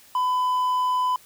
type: tone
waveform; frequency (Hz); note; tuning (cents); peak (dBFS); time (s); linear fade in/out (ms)
triangle; 1004; B5; +28; -18; 0.15-1.16; 2
effects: white hiss -52 dBFS RMS until 1.25 s